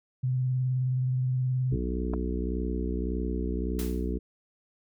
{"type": "tone with vibrato", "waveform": "sine", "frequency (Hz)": 128, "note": "C3", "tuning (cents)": -38, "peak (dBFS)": -24, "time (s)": [0.23, 1.76], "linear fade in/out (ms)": 10, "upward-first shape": "sine", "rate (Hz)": 19, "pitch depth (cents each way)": 29}
{"type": "harmonic tone", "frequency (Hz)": 61.74, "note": "B1", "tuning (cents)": 0, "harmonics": [1, 3, 4, 5, 6, 7], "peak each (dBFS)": [-30, -35, -36, -37, -38, -38], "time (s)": [1.71, 4.19], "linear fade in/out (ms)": 20}
{"type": "clicks", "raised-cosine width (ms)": 1, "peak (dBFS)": -22, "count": 2, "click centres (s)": [2.136, 2.139]}
{"type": "noise with exponential decay", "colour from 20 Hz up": "white", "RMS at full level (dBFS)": -37, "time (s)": [3.79, 4.13], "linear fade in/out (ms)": 0, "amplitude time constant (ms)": 72}
{"effects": []}